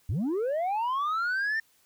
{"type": "linear sweep", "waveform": "sine", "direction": "up", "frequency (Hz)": [73.1, 1821], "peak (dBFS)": -23, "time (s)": [0.09, 1.6], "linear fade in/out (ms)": 5, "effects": ["tanh soft clip ceiling -25 dBFS", "white hiss -65 dBFS RMS until 1.85 s"]}